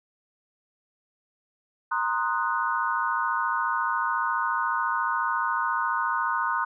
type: chord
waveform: sine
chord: C half-diminished seventh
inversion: third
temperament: equal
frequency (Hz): 932.3 / 1046.5 / 1244.5 / 1480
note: Bb5 / C6 / Eb6 / Gb6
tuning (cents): 0 / 0 / 0 / 0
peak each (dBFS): -29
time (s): 1.91-6.65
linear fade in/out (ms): 10
effects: none